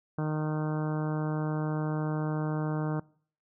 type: harmonic tone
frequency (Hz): 153.9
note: D#3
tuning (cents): -19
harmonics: 1 / 2 / 3 / 4 / 5 / 6 / 7 / 8 / 9 / 10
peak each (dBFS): -29 / -35 / -39 / -41 / -43 / -45 / -46 / -47 / -48 / -49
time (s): 0.18-3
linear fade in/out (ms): 5
effects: noise-tail reverb RT60 0.5 s tail -23 dB re dry